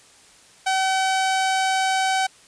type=tone; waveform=sawtooth; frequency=762 Hz; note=G5; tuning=49 cents flat; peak=-15 dBFS; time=0.66-2.27 s; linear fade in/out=10 ms; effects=white hiss -51 dBFS RMS until 2.47 s + resampled to 22050 Hz